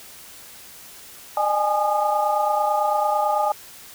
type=tone cluster; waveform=sine; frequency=606 / 812 / 841 / 1223 Hz; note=D#5 / G#5 / G#5 / D#6; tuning=-46 / -39 / +22 / -30 cents; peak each=-24 / -26 / -21 / -26 dBFS; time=1.37-3.52 s; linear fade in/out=2 ms; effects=white hiss -43 dBFS RMS until 3.94 s

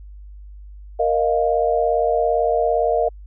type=chord; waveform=sine; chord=Bb suspended fourth; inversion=none; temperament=just; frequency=466.2 / 621.6 / 699.2 Hz; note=Bb4 / Eb5 / F5; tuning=0 / -2 / +2 cents; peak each=-20 dBFS; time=0.99-3.09 s; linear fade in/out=10 ms; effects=added 50 Hz sine -36 dBFS peak until 3.26 s

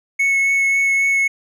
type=tone with vibrato; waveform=triangle; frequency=2200 Hz; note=C#7; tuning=14 cents flat; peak=-12 dBFS; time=0.19-1.28 s; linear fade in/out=10 ms; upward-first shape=triangle; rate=3.7 Hz; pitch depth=11 cents each way; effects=none

